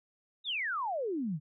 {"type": "exponential sweep", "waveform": "sine", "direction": "down", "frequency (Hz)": [3860, 138.59], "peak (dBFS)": -31, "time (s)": [0.44, 1.4], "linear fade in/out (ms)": 50, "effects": []}